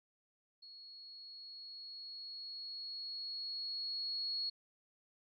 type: tone with level ramp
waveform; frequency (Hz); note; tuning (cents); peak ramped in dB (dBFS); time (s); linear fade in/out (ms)
sine; 4334; C#8; -40; -52 to -35; 0.62-4.5; 10
effects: none